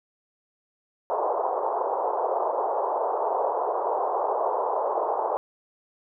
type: band-pass noise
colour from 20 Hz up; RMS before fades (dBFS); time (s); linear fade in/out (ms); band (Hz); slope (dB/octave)
white; -26; 1.1-5.37; 0; 410 to 1000; 48
effects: none